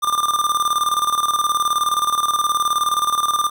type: tone with tremolo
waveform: square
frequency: 1197 Hz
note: D6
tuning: 33 cents sharp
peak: -15 dBFS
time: 0.02-3.5 s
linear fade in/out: 20 ms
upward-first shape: square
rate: 19 Hz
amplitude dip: 65%
effects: none